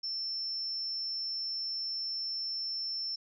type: tone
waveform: sine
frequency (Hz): 5360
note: E8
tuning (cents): +28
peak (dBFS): -33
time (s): 0.03-3.16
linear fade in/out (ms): 10
effects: none